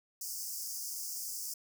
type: high-pass noise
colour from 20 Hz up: pink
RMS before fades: -40 dBFS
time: 0.21-1.54 s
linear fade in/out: 5 ms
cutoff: 4900 Hz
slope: 96 dB/octave
effects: none